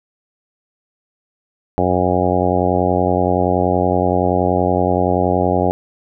harmonic tone, 90.6 Hz, F#2, 36 cents flat, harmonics 1 / 2 / 3 / 4 / 5 / 6 / 7 / 8 / 9, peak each -22 / -22 / -22 / -22 / -22 / -22 / -22 / -22 / -22 dBFS, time 1.78-5.71 s, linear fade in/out 0 ms, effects none

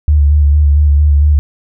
sine tone with vibrato, 73.3 Hz, D2, 3 cents flat, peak -5 dBFS, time 0.08-1.39 s, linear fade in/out 0 ms, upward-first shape square, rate 4.4 Hz, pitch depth 32 cents each way, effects none

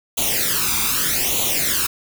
white noise with flanger, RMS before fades -20 dBFS, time 0.17-1.87 s, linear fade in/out 10 ms, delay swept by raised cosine 0.29 to 0.84 ms, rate 0.82 Hz, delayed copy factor +0.8, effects none

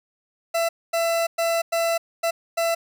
40% pulse tone bursts at uneven times, 669 Hz, E5, 25 cents sharp, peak -19 dBFS, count 6, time 0.54-0.69 / 0.93-1.27 / 1.38-1.62 / 1.72-1.98 / 2.23-2.31 / 2.57-2.75 s, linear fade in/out 10 ms, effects 9-bit

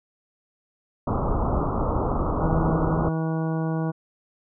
pink low-pass noise, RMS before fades -24 dBFS, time 1.07-3.09 s, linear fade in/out 5 ms, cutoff 1300 Hz, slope 96 dB/octave
harmonic tone, 161 Hz, E3, 41 cents flat, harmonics 1 / 2 / 3 / 4 / 5 / 6 / 7 / 9, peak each -24 / -30 / -34 / -36 / -38 / -40 / -41 / -43 dBFS, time 2.4-3.92 s, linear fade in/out 20 ms
effects none

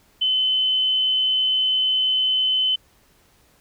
sine tone, 3043 Hz, F#7, 48 cents sharp, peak -17 dBFS, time 0.21-2.76 s, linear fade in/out 10 ms, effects pink hiss -58 dBFS RMS until 3.6 s

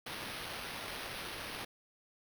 white noise with sample-and-hold, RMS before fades -43 dBFS, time 0.06-1.65 s, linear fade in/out 5 ms, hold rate 7350 Hz, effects none

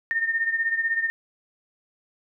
sine beating tone pair, 1820 / 1836 Hz, A#6 / A#6, -42 / -27 cents, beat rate 16 Hz, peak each -23 / -28 dBFS, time 0.11-1.1 s, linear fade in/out 0 ms, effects none

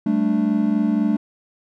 triangle chord, G suspended second, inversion none, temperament equal, 196 / 220 / 293.7 Hz, G3 / A3 / D4, 0 / 0 / 0 cents, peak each -21 / -17 / -20 dBFS, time 0.06-1.17 s, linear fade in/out 5 ms, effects none

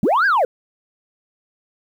sine linear two-way sweep, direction up then down, 150.3 to 1661.2 to 453 Hz, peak -11 dBFS, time 0.03-0.45 s, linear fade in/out 2 ms, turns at 0.26 s, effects tanh soft clip ceiling -11 dBFS + 8-bit

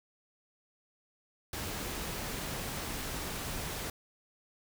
pink noise, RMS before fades -38 dBFS, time 1.53-3.9 s, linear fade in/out 2 ms, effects none

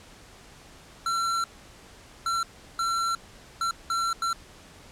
square tone bursts at uneven times, 1355 Hz, E6, 47 cents sharp, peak -25 dBFS, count 6, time 1.06-1.44 / 2.26-2.43 / 2.79-3.15 / 3.61-3.71 / 3.9-4.13 / 4.22-4.33 s, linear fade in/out 2 ms, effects pink hiss -50 dBFS RMS until 4.91 s + low-pass 9000 Hz 12 dB/octave

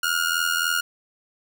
sawtooth tone with amplitude modulation, 1426 Hz, F6, 36 cents sharp, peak -14 dBFS, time 0.03-0.81 s, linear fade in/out 5 ms, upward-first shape sine, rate 83.5 Hz, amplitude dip 75%, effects none

